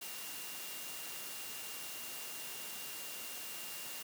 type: tone in noise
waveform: sine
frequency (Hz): 2791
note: F7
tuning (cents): -2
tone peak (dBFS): -52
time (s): 0.01-4.03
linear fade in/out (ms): 10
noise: white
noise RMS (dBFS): -45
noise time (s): 0.01-4.03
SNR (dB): -10
effects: high-pass 150 Hz 12 dB/octave

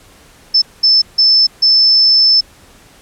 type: tone bursts at uneven times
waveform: sine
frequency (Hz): 5274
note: E8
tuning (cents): 0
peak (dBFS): -6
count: 4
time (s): 0.54-0.62 / 0.83-1.02 / 1.18-1.47 / 1.62-2.41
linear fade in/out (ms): 10
effects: pink hiss -44 dBFS RMS until 3.01 s + low-pass 12000 Hz 12 dB/octave

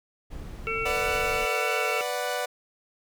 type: noise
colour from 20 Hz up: brown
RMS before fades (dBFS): -38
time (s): 0.3-1.46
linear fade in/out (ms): 20
type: harmonic tone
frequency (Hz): 449.3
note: A4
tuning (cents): +36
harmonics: 1 / 3 / 5 / 6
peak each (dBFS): -32 / -32 / -32 / -32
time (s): 0.67-2.01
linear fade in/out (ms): 0
type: chord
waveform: sawtooth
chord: B minor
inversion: none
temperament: equal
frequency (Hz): 493.9 / 587.3 / 740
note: B4 / D5 / F#5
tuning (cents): 0 / 0 / 0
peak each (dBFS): -28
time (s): 0.85-2.46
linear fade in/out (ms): 10
effects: none

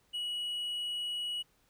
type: tone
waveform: triangle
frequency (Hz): 2925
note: F#7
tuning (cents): -21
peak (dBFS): -32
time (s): 0.13-1.43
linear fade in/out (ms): 20
effects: pink hiss -70 dBFS RMS until 1.69 s

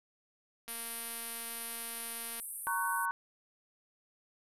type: band-pass noise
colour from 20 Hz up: pink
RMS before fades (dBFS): -43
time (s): 0.68-3.06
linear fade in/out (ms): 10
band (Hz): 8800 to 13000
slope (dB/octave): 96
type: click train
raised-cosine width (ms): 0.2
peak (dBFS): -29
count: 398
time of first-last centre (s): 0.68-2.399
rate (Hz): 231
type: chord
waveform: sine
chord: F# major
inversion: first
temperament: equal with one note detuned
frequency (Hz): 932.3 / 1108.7 / 1502.4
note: A#5 / C#6 / F#6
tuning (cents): 0 / 0 / +26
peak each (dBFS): -35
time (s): 2.67-3.11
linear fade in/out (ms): 0
effects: none

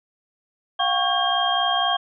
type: tone cluster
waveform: sine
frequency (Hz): 708 / 772 / 1106 / 1608 / 3215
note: F5 / G5 / C#6 / G6 / G7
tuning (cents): +23 / -27 / -4 / +44 / +43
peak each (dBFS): -24 / -26 / -25 / -29 / -23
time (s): 0.79-1.97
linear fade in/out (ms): 10
effects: none

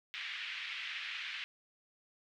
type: band-pass noise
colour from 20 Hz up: pink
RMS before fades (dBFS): -42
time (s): 0.14-1.44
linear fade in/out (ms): 0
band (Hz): 1900 to 3300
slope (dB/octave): 24
effects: none

